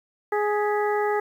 harmonic tone with a mistuned harmonic, 416.7 Hz, G#4, 6 cents sharp, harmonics 1 / 2 / 3 / 4 / 5, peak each -23 / -26 / -32 / -34 / -34 dBFS, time 0.32-1.2 s, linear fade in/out 5 ms, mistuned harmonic 5, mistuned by -100 cents, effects 9-bit

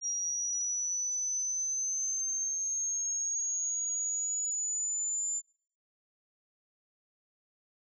sine linear sweep, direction up, 5700 to 7150 Hz, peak -30 dBFS, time 0.01-5.42 s, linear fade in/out 50 ms, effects noise-tail reverb RT60 0.5 s tail -25 dB re dry

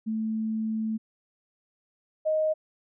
sine tone pair in turn, 220 / 623.7 Hz, A3 / D#5, 0 / +4 cents, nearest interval octave + tritone, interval 1804 cents, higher second, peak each -26 / -22 dBFS, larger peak second, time 0.06-0.98 / 2.25-2.54 s, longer first, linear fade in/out 20 ms, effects none

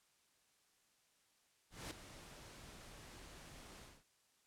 pink noise with ADSR envelope, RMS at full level -45 dBFS, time 1.7-4.04 s, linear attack 210 ms, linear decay 4 ms, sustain -11 dB, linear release 230 ms, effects white hiss -75 dBFS RMS until 4.46 s + low-pass 10000 Hz 12 dB/octave

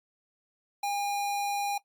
square tone, 810 Hz, G#5, 43 cents flat, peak -29 dBFS, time 0.83-1.78 s, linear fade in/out 5 ms, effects noise-tail reverb RT60 0.1 s tail -18 dB re dry + Opus 48 kbps

